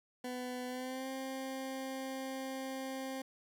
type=tone with pitch glide; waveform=20% pulse; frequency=250 to 264.9 Hz; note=B3 to C4; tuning=+21 to +22 cents; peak=-34 dBFS; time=0.24-3.22 s; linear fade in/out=5 ms; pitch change=+101 cents; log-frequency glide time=0.67-1.08 s; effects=12-bit